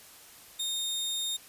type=tone; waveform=sawtooth; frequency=3680 Hz; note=A#7; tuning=23 cents flat; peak=-27 dBFS; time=0.59-1.37 s; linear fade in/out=10 ms; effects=white hiss -52 dBFS RMS until 1.48 s + resampled to 32000 Hz